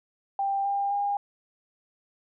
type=tone with pitch steps; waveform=sine; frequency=790 / 799.6 / 809.4 Hz; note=G5 / G5 / G#5; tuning=+13 / +34 / -45 cents; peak=-24 dBFS; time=0.39-1.17 s; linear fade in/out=2 ms; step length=260 ms; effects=none